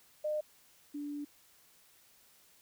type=tone pair in turn; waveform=sine; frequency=607 / 290.7 Hz; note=D#5 / D4; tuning=-43 / -18 cents; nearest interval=octave + minor second; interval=1275 cents; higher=first; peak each=-31 / -37 dBFS; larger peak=first; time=0.24-0.41 / 0.94-1.25 s; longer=second; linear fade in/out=10 ms; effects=white hiss -64 dBFS RMS until 2.61 s